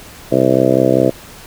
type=harmonic tone; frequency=65.1 Hz; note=C2; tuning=8 cents flat; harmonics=2 / 3 / 4 / 5 / 6 / 7 / 8 / 9 / 10; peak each=-20 / -22 / -18 / -16 / -19 / -19 / -16 / -19 / -19 dBFS; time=0.31-1.11 s; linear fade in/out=20 ms; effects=pink hiss -37 dBFS RMS until 1.46 s